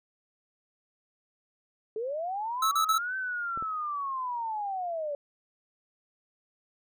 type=linear two-way sweep; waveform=sine; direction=up then down; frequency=420 to 1547 to 564 Hz; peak=-30 dBFS; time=1.96-5.15 s; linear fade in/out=2 ms; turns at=3.16 s
type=tone bursts; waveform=square; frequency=1306 Hz; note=E6; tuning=17 cents flat; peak=-24 dBFS; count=3; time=2.62-2.982 s; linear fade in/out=5 ms; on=94 ms; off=40 ms
type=clicks; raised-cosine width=2 ms; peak=-30 dBFS; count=2; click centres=3.575 / 3.625 s
effects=none